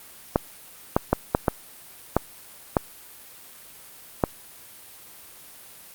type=clicks; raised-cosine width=1 ms; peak=-3 dBFS; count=8; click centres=0.359 / 0.965 / 1.13 / 1.349 / 1.482 / 2.166 / 2.768 / 4.238 s; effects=white hiss -46 dBFS RMS until 5.94 s + Opus 32 kbps